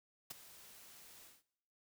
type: noise with ADSR envelope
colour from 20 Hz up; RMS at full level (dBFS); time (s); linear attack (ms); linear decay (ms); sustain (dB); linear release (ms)
white; -43; 0.3-1.43; 9; 16; -15; 190
effects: noise-tail reverb RT60 0.9 s tail -22 dB re dry